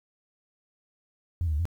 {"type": "tone with pitch steps", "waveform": "sine", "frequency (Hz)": [86.6, 78.9, 73.5, 85.4], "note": ["F2", "D#2", "D2", "F2"], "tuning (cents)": [-14, 25, 2, -38], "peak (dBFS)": -23, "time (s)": [1.41, 1.654], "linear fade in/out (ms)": 0, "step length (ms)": 61, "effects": ["tanh soft clip ceiling -19 dBFS", "10-bit"]}